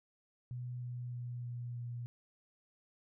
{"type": "tone with pitch steps", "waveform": "sine", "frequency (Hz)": [123.47, 122.62, 121.77, 120.93, 120.09], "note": ["B2", "B2", "B2", "B2", "B2"], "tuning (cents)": [0, -12, -24, -36, -48], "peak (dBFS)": -39, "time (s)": [0.51, 2.06], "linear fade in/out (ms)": 0, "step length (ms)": 310, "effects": []}